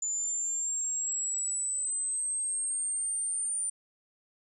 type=linear sweep; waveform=sine; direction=up; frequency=7040 to 9130 Hz; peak=-29 dBFS; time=0.02-3.7 s; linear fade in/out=5 ms; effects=none